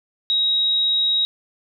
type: tone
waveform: sine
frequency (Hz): 3806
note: A#7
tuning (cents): +35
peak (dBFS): -16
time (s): 0.3-1.25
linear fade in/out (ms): 0
effects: none